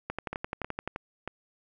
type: two click trains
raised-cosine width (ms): 0.5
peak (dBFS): -19 / -17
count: 4 / 10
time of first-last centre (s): 0.33-1.276 / 0.1-0.876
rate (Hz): 3.17 / 11.6
effects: none